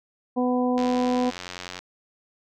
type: harmonic tone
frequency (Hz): 249.3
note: B3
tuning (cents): +16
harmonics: 1 / 2 / 3 / 4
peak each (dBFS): -22 / -26 / -29 / -33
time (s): 0.36-1.31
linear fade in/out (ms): 20
type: click train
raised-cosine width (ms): 0.2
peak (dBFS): -17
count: 92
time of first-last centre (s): 0.78-1.79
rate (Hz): 90.1
effects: none